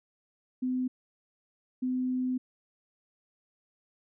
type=tone bursts at uneven times; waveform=sine; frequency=254.5 Hz; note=C4; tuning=48 cents flat; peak=-27 dBFS; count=2; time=0.62-0.88 / 1.82-2.38 s; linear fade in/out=10 ms; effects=none